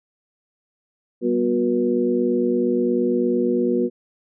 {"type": "tone cluster", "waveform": "sine", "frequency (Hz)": [194.3, 243, 364, 481], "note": ["G3", "B3", "F#4", "B4"], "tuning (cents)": [-15, -28, -28, -46], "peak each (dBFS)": [-29, -21, -21, -24], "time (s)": [1.21, 3.9], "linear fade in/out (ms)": 50, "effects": []}